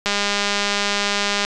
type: click train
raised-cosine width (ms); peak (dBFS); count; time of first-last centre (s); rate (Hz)
0.2; -3; 283; 0.06-1.449; 203
effects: resampled to 24000 Hz